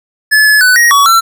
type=tone with pitch steps; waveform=square; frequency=1722 / 1712 / 1497 / 1884 / 1129 / 1347 Hz; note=A6 / A6 / F#6 / A#6 / C#6 / E6; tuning=-38 / -48 / +20 / +18 / +31 / +37 cents; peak=-5 dBFS; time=0.31-1.21 s; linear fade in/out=20 ms; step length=150 ms; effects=none